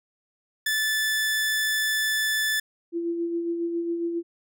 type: tone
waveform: sawtooth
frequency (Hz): 1747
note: A6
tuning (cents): -13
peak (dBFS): -19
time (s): 0.66-2.6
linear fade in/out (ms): 5
type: tone with tremolo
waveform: sine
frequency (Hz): 339.2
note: E4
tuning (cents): +50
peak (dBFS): -23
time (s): 2.92-4.23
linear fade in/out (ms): 50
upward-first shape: sine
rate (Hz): 7.3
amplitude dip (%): 40
effects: none